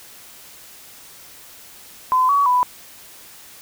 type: tone with pitch steps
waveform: sine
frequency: 1020 / 1131 / 993 Hz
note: C6 / C#6 / B5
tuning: -44 / +34 / +9 cents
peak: -13 dBFS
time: 2.12-2.63 s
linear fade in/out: 0 ms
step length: 170 ms
effects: white hiss -43 dBFS RMS until 3.61 s